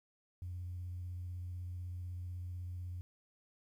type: tone with vibrato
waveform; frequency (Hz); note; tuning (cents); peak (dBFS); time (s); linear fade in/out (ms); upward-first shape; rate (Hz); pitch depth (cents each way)
sine; 89.2; F2; +37; -39; 0.42-3.01; 0; sine; 16; 19
effects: tanh soft clip ceiling -36 dBFS + 12-bit